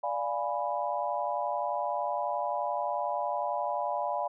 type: chord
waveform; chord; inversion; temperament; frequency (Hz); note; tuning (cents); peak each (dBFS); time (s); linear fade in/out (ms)
sine; D diminished seventh; none; equal; 587.3 / 698.5 / 830.6 / 987.8; D5 / F5 / Ab5 / Cb6; 0 / 0 / 0 / 0; -34; 0.03-4.28; 10
effects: none